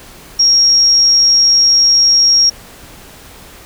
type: tone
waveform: sine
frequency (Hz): 5588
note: F8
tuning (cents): 0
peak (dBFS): -6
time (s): 0.39-2.5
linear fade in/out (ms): 10
effects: pink hiss -37 dBFS RMS until 3.65 s